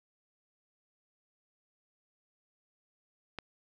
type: click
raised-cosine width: 0.3 ms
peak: -22 dBFS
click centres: 3.387 s
effects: none